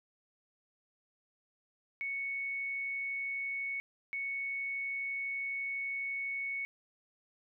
sine tone bursts at uneven times, 2217 Hz, C#7, in tune, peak -34 dBFS, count 2, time 2.01-3.8 / 4.13-6.65 s, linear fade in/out 0 ms, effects none

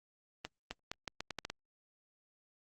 accelerating click train, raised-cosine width 0.2 ms, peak -21 dBFS, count 9, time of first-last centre 0.45-1.5 s, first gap 260 ms, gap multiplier 0.79, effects Opus 32 kbps

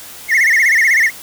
triangle tone with vibrato, 1975.5 Hz, B6, in tune, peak -7 dBFS, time 0.28-1.11 s, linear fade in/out 50 ms, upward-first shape sine, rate 16 Hz, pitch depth 180 cents each way, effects white hiss -34 dBFS RMS until 1.22 s

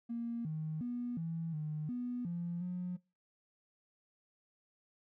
triangle tone with pitch steps, 234.1 / 156.3 / 242.9 / 164.6 / 152.8 / 245.4 / 172.3 / 179.5 Hz, A#3 / D#3 / B3 / E3 / D#3 / B3 / F3 / F3, +8 / +8 / -29 / -2 / -31 / -11 / -23 / +48 cents, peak -32 dBFS, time 0.09-2.97 s, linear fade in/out 20 ms, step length 360 ms, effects noise-tail reverb RT60 0.3 s tail -26 dB re dry + tanh soft clip ceiling -34 dBFS

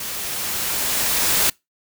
white noise with level ramp, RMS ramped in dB -29 to -17 dBFS, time 0-1.5 s, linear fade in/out 5 ms, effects noise-tail reverb RT60 0.2 s tail -25 dB re dry

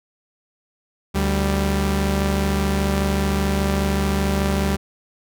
sawtooth tone pair together, 73.67 / 196 Hz, D2 / G3, +6 / 0 cents, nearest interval octave + perfect fourth, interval 1694 cents, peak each -17 dBFS, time 1.14-4.77 s, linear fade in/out 20 ms, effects none

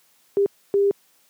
sine tone bursts at uneven times, 400 Hz, G4, 35 cents sharp, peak -15 dBFS, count 2, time 0.37-0.46 / 0.74-0.91 s, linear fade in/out 0 ms, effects white hiss -60 dBFS RMS until 1.29 s + high-pass 150 Hz 12 dB/octave

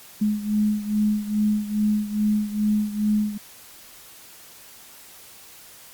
sine beating tone pair, 210.2 / 212.6 Hz, G#3 / G#3, +21 / +41 cents, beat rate 2.4 Hz, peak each -21 / -25 dBFS, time 0.21-3.38 s, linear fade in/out 10 ms, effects white hiss -46 dBFS RMS until 5.93 s + Opus 48 kbps

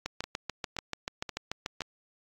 two click trains, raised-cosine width 0.2 ms, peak -15 / -19 dBFS, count 13 / 4, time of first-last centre 0.06-1.807 / 0.24-1.819 s, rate 6.87 / 1.9 Hz, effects AAC 64 kbps

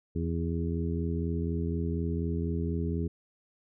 harmonic tone with a mistuned harmonic, 84.1 Hz, E2, 35 cents sharp, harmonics 1 / 2 / 3 / 4 / 5, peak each -31 / -33 / -36 / -39 / -38 dBFS, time 0.15-3.08 s, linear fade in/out 10 ms, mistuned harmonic 5, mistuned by -22 cents, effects none

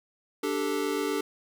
square chord, D suspended fourth, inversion none, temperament equal, 293.7 / 392 / 440 Hz, D4 / G4 / A4, 0 / 0 / 0 cents, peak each -32 dBFS, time 0.43-1.21 s, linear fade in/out 5 ms, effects none

